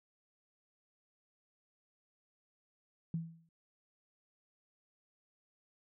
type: tone with exponential decay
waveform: sine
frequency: 164.81 Hz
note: E3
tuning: in tune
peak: -31 dBFS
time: 3.14-3.49 s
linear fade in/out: 2 ms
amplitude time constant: 74 ms
effects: none